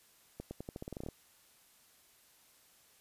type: accelerating click train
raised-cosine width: 2 ms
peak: -28 dBFS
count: 13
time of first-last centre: 0.4-1.087 s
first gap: 110 ms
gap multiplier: 0.87
effects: white hiss -65 dBFS RMS until 3 s + resampled to 32000 Hz